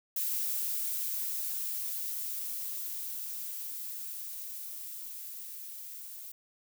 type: noise with level ramp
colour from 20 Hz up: violet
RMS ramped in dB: -32 to -45 dBFS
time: 0.16-6.32 s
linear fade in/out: 5 ms
effects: none